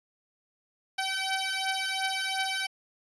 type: beating tone pair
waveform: 10% pulse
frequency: 766 / 768.8 Hz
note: G5 / G5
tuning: -40 / -34 cents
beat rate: 2.8 Hz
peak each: -23 dBFS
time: 0.98-2.67 s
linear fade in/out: 10 ms
effects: resampled to 24000 Hz